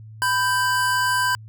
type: tone pair together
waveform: square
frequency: 996 / 1565.6 Hz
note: B5 / G6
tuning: +14 / -3 cents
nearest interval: minor sixth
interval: 783 cents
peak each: -22 dBFS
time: 0.22-1.35 s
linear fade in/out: 0 ms
effects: added 109 Hz sine -38 dBFS peak until 1.48 s